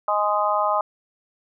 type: harmonic tone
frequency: 207.7 Hz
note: G#3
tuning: in tune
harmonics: 3 / 4 / 5 / 6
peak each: -24 / -24 / -24 / -24 dBFS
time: 0.08-0.81 s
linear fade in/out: 2 ms
effects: none